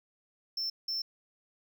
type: tone bursts at uneven times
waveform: triangle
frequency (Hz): 5350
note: E8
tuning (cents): +25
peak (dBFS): -30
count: 2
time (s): 0.57-0.7 / 0.88-1.02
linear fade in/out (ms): 5
effects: none

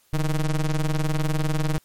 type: ring-modulated tone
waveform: square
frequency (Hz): 78.7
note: D#2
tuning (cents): +20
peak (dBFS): -18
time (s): 0.13-1.78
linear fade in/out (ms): 0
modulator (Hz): 68.7
effects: white hiss -61 dBFS RMS until 1.84 s + MP3 64 kbps

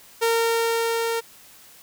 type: tone with level ramp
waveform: sawtooth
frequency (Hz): 459.5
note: A#4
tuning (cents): -25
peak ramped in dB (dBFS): -14 to -19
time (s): 0.21-1.21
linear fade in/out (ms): 20
effects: white hiss -49 dBFS RMS until 1.82 s

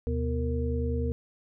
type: tone cluster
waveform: sine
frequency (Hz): 76.5 / 127.1 / 244.6 / 462.8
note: D#2 / C3 / B3 / A#4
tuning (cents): -29 / -50 / -16 / -13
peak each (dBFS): -28 / -35 / -34 / -33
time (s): 0.07-1.12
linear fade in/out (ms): 0
effects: none

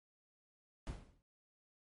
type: noise with exponential decay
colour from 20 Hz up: brown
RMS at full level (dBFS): -39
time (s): 0.87-1.22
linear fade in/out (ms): 0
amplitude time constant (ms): 75
effects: MP3 48 kbps

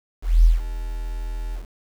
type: tone with ADSR envelope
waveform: sine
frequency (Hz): 41.2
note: E1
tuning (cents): 0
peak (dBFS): -8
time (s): 0.22-1.67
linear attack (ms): 220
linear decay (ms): 160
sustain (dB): -17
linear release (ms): 120
effects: 7-bit

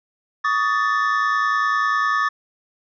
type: tone cluster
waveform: triangle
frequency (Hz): 1133 / 1243 / 1760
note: C#6 / D#6 / A6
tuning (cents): +37 / -2 / 0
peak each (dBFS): -20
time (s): 0.44-2.29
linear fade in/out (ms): 10
effects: resampled to 16000 Hz

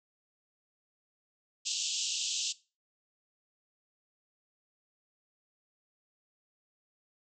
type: band-pass noise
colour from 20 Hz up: white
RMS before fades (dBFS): -34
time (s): 1.65-2.53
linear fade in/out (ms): 20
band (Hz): 2700 to 7600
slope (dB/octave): 96
effects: noise-tail reverb RT60 0.3 s tail -19 dB re dry

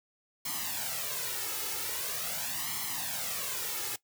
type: noise with flanger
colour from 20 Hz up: white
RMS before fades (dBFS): -35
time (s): 0.45-3.96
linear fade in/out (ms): 5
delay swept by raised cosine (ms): 0.95 to 2.35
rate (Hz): 0.43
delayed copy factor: +0.75
effects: noise-tail reverb RT60 0.1 s tail -18 dB re dry + high-pass 100 Hz 12 dB/octave

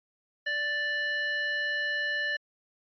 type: tone with high-pass filter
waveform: square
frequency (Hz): 587.3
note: D5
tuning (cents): 0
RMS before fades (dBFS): -30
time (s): 0.46-2.37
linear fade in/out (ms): 10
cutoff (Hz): 1400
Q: 7.8
effects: resampled to 11025 Hz

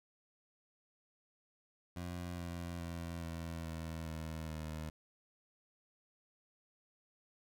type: tone with pitch steps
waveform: 20% pulse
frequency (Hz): 88 / 86.29 / 84.61 / 82.97 / 81.35 / 79.77 / 78.22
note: F2 / F2 / E2 / E2 / E2 / D#2 / D#2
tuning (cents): +14 / -20 / +46 / +12 / -22 / +44 / +10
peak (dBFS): -36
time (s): 1.96-4.9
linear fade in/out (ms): 5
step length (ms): 420
effects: none

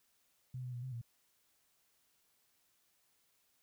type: tone with pitch steps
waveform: sine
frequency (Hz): 127.4 / 125.3 / 121.5 / 130.1 / 117.8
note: C3 / B2 / B2 / C3 / A#2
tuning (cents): -46 / +25 / -28 / -9 / +19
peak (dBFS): -40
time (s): 0.54-1.015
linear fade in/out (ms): 5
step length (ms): 95
effects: white hiss -75 dBFS RMS until 3.62 s

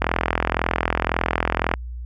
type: click train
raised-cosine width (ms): 0.5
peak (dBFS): -3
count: 73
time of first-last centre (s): 0.02-1.738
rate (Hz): 41.9
effects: added 60 Hz sine -29 dBFS peak until 2.05 s

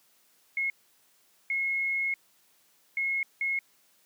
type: tone bursts at uneven times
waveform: sine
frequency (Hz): 2168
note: C#7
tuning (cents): -39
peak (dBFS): -26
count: 4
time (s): 0.57-0.7 / 1.5-2.14 / 2.97-3.23 / 3.41-3.59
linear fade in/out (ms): 2
effects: white hiss -65 dBFS RMS until 4.05 s + high-pass 150 Hz 12 dB/octave

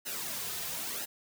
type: noise with flanger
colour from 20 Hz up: white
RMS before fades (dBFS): -37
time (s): 0.05-1.06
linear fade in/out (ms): 20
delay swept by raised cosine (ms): 0.87 to 3.67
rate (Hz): 1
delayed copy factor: -0.65
effects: none

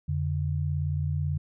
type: tone pair together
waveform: sine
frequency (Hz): 87.31 / 145.49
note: F2 / D3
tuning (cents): 0 / -16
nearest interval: major sixth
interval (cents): 884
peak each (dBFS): -28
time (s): 0.08-1.38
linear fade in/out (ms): 10
effects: none

